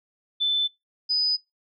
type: tone pair in turn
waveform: sine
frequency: 3520 / 4989 Hz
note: A7 / D#8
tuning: 0 / +4 cents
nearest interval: tritone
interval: 604 cents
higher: second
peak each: -20 dBFS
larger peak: neither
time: 0.4-0.68 / 1.09-1.37 s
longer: neither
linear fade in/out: 20 ms
effects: noise-tail reverb RT60 0.2 s tail -24 dB re dry